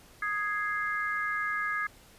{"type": "chord", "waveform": "sine", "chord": "Ab major", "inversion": "second", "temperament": "equal", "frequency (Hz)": [1244.5, 1661.2, 2093], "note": ["Eb6", "Ab6", "C7"], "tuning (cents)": [0, 0, 0], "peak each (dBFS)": [-33, -31, -36], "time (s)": [0.22, 1.87], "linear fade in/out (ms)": 5, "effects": ["pink hiss -56 dBFS RMS until 2.18 s", "resampled to 32000 Hz"]}